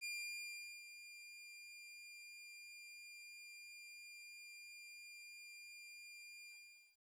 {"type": "tone with ADSR envelope", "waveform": "sawtooth", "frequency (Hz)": 2401, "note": "D7", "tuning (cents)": 38, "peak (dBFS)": -39, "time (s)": [0.01, 6.98], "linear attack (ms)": 31, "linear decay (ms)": 790, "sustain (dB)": -12, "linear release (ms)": 510, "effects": ["low-pass 11000 Hz 12 dB/octave", "13-bit"]}